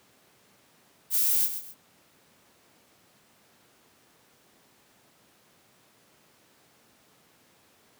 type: noise with echo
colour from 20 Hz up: violet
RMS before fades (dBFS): -24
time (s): 1.1-1.49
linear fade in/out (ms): 50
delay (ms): 130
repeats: 2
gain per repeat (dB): -10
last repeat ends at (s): 1.75
effects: pink hiss -61 dBFS RMS until 7.99 s + high-pass 150 Hz 12 dB/octave